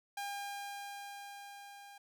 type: tone with level ramp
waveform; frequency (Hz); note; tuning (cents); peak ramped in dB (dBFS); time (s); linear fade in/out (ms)
sawtooth; 805; G5; +46; -34 to -48; 0.17-1.98; 5
effects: none